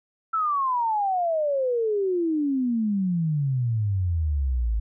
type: exponential sweep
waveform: sine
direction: down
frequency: 1340 to 52.4 Hz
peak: -21 dBFS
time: 0.33-4.8 s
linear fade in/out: 10 ms
effects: none